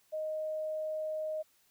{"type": "tone", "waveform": "sine", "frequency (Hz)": 622.3, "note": "D#5", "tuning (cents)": 0, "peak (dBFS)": -33, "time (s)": [0.12, 1.43], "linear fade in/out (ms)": 20, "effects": ["white hiss -69 dBFS RMS until 1.7 s"]}